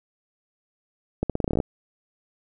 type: accelerating click train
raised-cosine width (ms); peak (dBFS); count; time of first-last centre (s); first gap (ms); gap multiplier
2; -10; 12; 1.23-1.602; 67; 0.85
effects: none